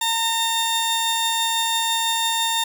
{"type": "tone pair together", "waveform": "sawtooth", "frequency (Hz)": [912, 3642], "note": ["A#5", "A#7"], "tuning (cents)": [-38, -41], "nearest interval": "2 octaves", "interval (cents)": 2397, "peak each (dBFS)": -19, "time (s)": [0.01, 2.64], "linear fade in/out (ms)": 5, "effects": []}